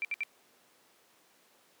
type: tone bursts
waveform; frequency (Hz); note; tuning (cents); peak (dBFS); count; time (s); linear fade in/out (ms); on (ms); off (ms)
sine; 2349; D7; 0; -30; 3; 0.02-0.234; 0; 28; 65
effects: pink hiss -64 dBFS RMS until 1.8 s + high-pass 300 Hz 12 dB/octave